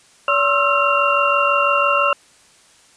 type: tone cluster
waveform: sine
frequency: 570 / 1069 / 1309 / 1355 / 2765 Hz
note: C#5 / C6 / E6 / E6 / F7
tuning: +48 / +37 / -13 / +47 / -18 cents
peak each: -20 dBFS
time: 0.28-2.13 s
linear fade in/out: 2 ms
effects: white hiss -51 dBFS RMS until 2.96 s + resampled to 22050 Hz